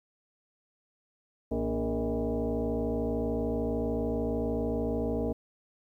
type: tone with frequency modulation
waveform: sine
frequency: 114.2 Hz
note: A#2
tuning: 35 cents flat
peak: -27 dBFS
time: 1.51-5.33 s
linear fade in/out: 10 ms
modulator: 175 Hz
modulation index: 2.9
effects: 11-bit